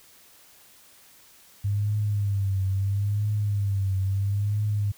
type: tone with vibrato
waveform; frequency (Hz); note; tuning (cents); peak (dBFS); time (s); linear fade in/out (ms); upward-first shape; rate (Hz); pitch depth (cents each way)
sine; 100.3; G2; +40; -22; 1.64-4.92; 10; triangle; 0.75; 91
effects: white hiss -54 dBFS RMS until 4.97 s